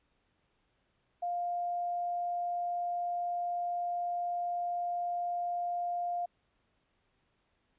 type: tone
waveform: sine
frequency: 702 Hz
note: F5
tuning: 9 cents sharp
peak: -31 dBFS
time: 1.22-6.26 s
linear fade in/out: 10 ms
effects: pink hiss -75 dBFS RMS until 7.78 s + resampled to 8000 Hz